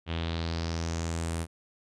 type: tone with low-pass filter sweep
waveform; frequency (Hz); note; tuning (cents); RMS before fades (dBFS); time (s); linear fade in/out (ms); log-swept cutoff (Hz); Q
sawtooth; 82.9; E2; +10; -32; 0.06-1.47; 50; 3100 to 10000; 3.6
effects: none